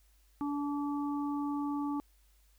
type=harmonic tone; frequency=288.2 Hz; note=D4; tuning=33 cents flat; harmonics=1 / 3 / 4; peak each=-32 / -41 / -43 dBFS; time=0.41-2 s; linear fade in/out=0 ms; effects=added 50 Hz sine -63 dBFS peak until 2.58 s + white hiss -71 dBFS RMS until 2.58 s